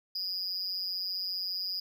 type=tone with amplitude modulation; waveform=triangle; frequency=4939 Hz; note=D#8; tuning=14 cents flat; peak=-27 dBFS; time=0.15-1.8 s; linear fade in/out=5 ms; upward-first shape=sine; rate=185 Hz; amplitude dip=85%; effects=none